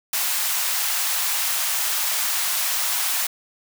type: high-pass noise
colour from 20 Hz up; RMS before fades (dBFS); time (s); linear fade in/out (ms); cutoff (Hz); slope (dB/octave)
white; -23; 0.13-3.27; 5; 710; 24
effects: none